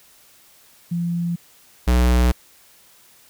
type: tone pair in turn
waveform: sine / square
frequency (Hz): 171.8 / 61.25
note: F3 / B1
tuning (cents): -28 / -14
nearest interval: octave + tritone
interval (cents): 1786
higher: first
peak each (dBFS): -20 / -14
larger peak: second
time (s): 0.91-1.36 / 1.87-2.32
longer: neither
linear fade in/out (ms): 10
effects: white hiss -52 dBFS RMS until 3.29 s